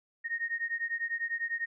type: beating tone pair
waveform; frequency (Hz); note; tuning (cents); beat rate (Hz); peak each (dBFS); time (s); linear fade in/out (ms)
sine; 1850 / 1860; A#6 / A#6; -14 / -4; 10; -34 / -34; 0.24-1.66; 20
effects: none